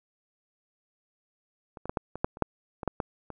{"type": "clicks", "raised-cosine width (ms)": 1, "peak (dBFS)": [-28, -24, -16, -13, -22, -10, -29, -8, -21, -12, -14, -25], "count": 12, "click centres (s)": [1.772, 1.856, 1.895, 1.972, 2.156, 2.245, 2.371, 2.423, 2.832, 2.877, 3.002, 3.303], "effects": []}